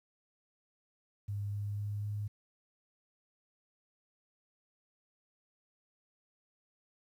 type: tone with pitch steps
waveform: sine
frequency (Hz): 101.8 / 102.51 / 103.22 / 103.94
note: G#2 / G#2 / G#2 / G#2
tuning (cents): -34 / -22 / -10 / +2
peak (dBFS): -34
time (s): 1.28-2.28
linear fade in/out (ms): 10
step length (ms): 250
effects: 11-bit